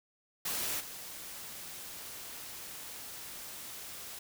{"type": "noise with level steps", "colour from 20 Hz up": "white", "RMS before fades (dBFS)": [-35, -45], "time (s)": [0.45, 4.19], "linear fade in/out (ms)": 5, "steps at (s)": 0.79, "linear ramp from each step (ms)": 20, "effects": []}